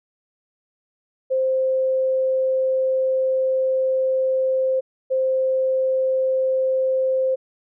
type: tone pair in turn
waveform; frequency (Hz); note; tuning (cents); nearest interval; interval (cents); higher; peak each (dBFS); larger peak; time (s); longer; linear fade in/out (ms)
sine; 523.3 / 523.3; C5 / C5; 0 / 0; unison; 0; neither; -17; neither; 1.3-4.81 / 5.1-7.36; first; 20
effects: none